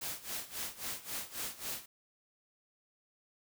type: noise with tremolo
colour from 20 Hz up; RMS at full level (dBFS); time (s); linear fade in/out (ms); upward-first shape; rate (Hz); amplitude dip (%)
white; -38; 0.01-1.86; 10; sine; 3.7; 85
effects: none